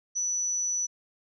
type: tone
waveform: sine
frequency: 5940 Hz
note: F#8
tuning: 6 cents sharp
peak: -26 dBFS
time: 0.15-0.87 s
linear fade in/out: 20 ms
effects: none